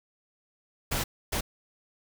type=noise bursts at uneven times; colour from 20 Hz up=pink; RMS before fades=-29 dBFS; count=2; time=0.91-1.04 / 1.32-1.41 s; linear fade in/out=10 ms; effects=none